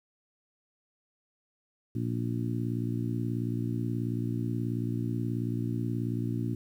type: harmonic tone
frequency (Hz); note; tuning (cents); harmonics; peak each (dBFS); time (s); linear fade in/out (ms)
58.5; A#1; +7; 2 / 3 / 4 / 5 / 6; -31 / -39 / -35 / -36 / -41; 1.95-6.55; 5
effects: 10-bit